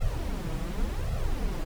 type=noise with flanger; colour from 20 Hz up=brown; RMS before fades=-29 dBFS; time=0-1.65 s; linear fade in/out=20 ms; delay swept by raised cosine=1.5 to 6.3 ms; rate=0.89 Hz; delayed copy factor=+0.85; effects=none